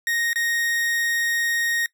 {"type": "tone with dropouts", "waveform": "40% pulse", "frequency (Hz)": 1864.7, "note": "A#6", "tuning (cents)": 0, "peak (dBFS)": -20, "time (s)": [0.07, 1.86], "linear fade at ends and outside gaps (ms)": 1, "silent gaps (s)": [0.331, 0.358], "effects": ["noise-tail reverb RT60 0.1 s tail -21 dB re dry"]}